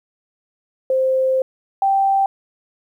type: tone pair in turn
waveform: sine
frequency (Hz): 523.3 / 782.2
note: C5 / G5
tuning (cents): 0 / -4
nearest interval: perfect fifth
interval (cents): 696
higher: second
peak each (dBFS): -14 / -13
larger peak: second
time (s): 0.9-1.42 / 1.82-2.26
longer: first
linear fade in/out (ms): 2
effects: 9-bit